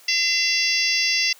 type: harmonic tone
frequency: 680 Hz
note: F5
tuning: 46 cents flat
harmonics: 3 / 4 / 5 / 6 / 7 / 8 / 9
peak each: -25 / -24 / -31 / -33 / -23 / -26 / -29 dBFS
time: 0.08-1.33 s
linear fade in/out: 5 ms
effects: white hiss -50 dBFS RMS until 1.39 s + high-pass 400 Hz 12 dB/octave